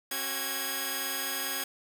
5% pulse tone cluster, 271 / 376.3 / 1648 Hz, C#4 / F#4 / G#6, -39 / +29 / -14 cents, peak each -27 / -28 / -21 dBFS, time 0.11-1.64 s, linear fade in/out 5 ms, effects none

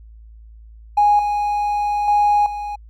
triangle tone with level steps, 827 Hz, G#5, 8 cents flat, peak -7 / -15 / -9 / -22 dBFS, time 0.97-2.76 s, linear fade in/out 10 ms, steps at 1.19 / 2.08 / 2.46 s, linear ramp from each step 2 ms, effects tanh soft clip ceiling -8 dBFS + added 55 Hz sine -39 dBFS peak until 2.89 s

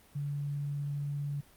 sine tone, 143.6 Hz, D3, 39 cents flat, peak -32 dBFS, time 0.15-1.41 s, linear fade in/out 10 ms, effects pink hiss -60 dBFS RMS until 1.56 s + Opus 32 kbps

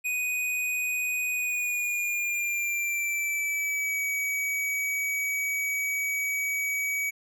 square tone with pitch glide, 2489 to 2269 Hz, D#7 to C#7, 0 to +40 cents, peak -27 dBFS, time 0.04-7.11 s, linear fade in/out 20 ms, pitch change -160 cents, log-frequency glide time 1.31-4.01 s, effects none

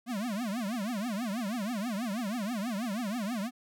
square tone with vibrato, 220.3 Hz, A3, 2 cents sharp, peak -32 dBFS, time 0.06-3.51 s, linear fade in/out 50 ms, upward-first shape triangle, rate 6.2 Hz, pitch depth 290 cents each way, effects none

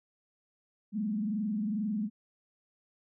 sine tone with frequency modulation, 211.1 Hz, G#3, 29 cents sharp, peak -29 dBFS, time 0.92-2.1 s, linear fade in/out 50 ms, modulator 22.3 Hz, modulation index 0.79, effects none

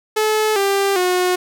sawtooth tone with pitch steps, 431.3 / 395.5 / 362.7 Hz, A4 / G4 / F#4, -35 / +15 / -34 cents, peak -11 dBFS, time 0.16-1.36 s, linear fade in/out 10 ms, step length 400 ms, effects none

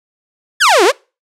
sawtooth exponential two-way sweep, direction down then up, 1821 to 332.9 to 630 Hz, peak -3 dBFS, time 0.6-0.92 s, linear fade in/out 20 ms, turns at 0.84 s, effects noise-tail reverb RT60 0.3 s tail -25 dB re dry + low-pass 9000 Hz 12 dB/octave

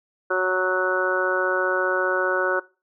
harmonic tone, 185 Hz, F#3, in tune, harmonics 2 / 3 / 4 / 5 / 6 / 7 / 8, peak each -25 / -25 / -36 / -33 / -31 / -29 / -24 dBFS, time 0.3-2.6 s, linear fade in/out 10 ms, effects noise-tail reverb RT60 0.3 s tail -20 dB re dry

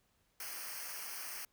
white noise with comb filter, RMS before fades -44 dBFS, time 0.4-1.45 s, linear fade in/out 2 ms, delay 0.27 ms, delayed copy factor -0.9, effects pink hiss -75 dBFS RMS until 1.52 s

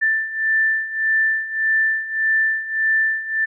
sine beating tone pair, 1770 / 1771.7 Hz, A6 / A6, +10 / +11 cents, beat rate 1.7 Hz, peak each -22 / -18 dBFS, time 0.01-3.46 s, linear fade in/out 20 ms, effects none

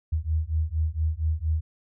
sine beating tone pair, 77 / 81.3 Hz, D#2 / E2, -17 / -23 cents, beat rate 4.3 Hz, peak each -26 dBFS, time 0.12-1.61 s, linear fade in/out 10 ms, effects none

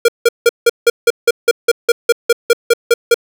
square tone bursts, 470 Hz, A#4, 14 cents sharp, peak -6 dBFS, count 16, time 0.05-3.144 s, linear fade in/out 5 ms, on 34 ms, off 170 ms, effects none

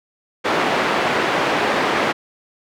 pink band-pass noise, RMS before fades -19 dBFS, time 0.44-2.13 s, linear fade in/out 20 ms, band 340 to 2400 Hz, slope 12 dB/octave, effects none

